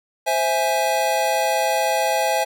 square chord, C augmented, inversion none, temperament equal, 523.3 / 659.3 / 830.6 Hz, C5 / E5 / G#5, 0 / 0 / 0 cents, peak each -25 / -23 / -22 dBFS, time 0.26-2.45 s, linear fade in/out 20 ms, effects none

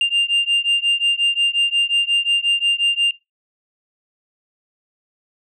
sine beating tone pair, 2794 / 2799.6 Hz, F7 / F7, 0 / +4 cents, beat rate 5.6 Hz, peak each -16 dBFS, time 0.01-3.11 s, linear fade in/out 2 ms, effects noise-tail reverb RT60 0.2 s tail -20 dB re dry + tanh soft clip ceiling -12 dBFS

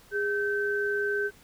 sine tone pair together, 409.8 / 1543 Hz, G#4 / G6, -23 / -28 cents, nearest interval octave + major seventh, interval 2295 cents, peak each -28 dBFS, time 0.11-1.31 s, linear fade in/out 50 ms, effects pink hiss -56 dBFS RMS until 1.43 s

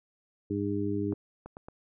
harmonic tone, 101.4 Hz, G#2, 41 cents flat, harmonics 1 / 2 / 3 / 4, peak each -35 / -35 / -31 / -34 dBFS, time 0.5-1.14 s, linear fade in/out 5 ms
clicks, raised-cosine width 1 ms, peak -29 dBFS, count 4, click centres 1.125 / 1.46 / 1.569 / 1.685 s
effects none

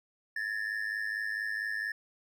triangle ring-modulated tone, 1760 Hz, A6, in tune, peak -27 dBFS, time 0.36-1.92 s, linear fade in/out 5 ms, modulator 52.2 Hz, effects none

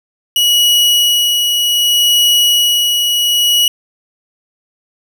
40% pulse tone with tremolo, 2917 Hz, F#7, 25 cents flat, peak -7 dBFS, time 0.36-3.68 s, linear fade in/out 2 ms, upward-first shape sine, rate 0.65 Hz, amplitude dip 35%, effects none

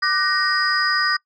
sine tone cluster, 1185 / 1505 / 1874 / 4932 Hz, D6 / F#6 / A#6 / D#8, +15 / +29 / +9 / -16 cents, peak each -22 dBFS, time 0.02-1.17 s, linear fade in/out 10 ms, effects noise-tail reverb RT60 0.1 s tail -24 dB re dry + tanh soft clip ceiling -7 dBFS

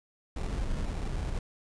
brown noise with sample-and-hold, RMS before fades -32 dBFS, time 0.36-1.39 s, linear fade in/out 5 ms, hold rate 1575 Hz, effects resampled to 22050 Hz

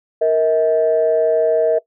sine tone pair together, 466.2 / 640 Hz, A#4 / D#5, 0 / +49 cents, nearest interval perfect fourth, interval 549 cents, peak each -14 dBFS, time 0.21-1.79 s, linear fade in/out 10 ms, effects noise-tail reverb RT60 0.1 s tail -19 dB re dry + tanh soft clip ceiling -6 dBFS

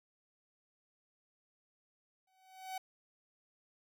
45% pulse tone with exponential growth, 755 Hz, F#5, 35 cents sharp, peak -37 dBFS, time 2.27-2.78 s, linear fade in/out 5 ms, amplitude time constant 110 ms, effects none

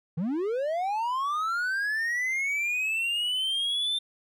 triangle linear sweep, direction up, 146.83 to 3587 Hz, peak -24 dBFS, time 0.17-3.99 s, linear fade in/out 10 ms, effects none

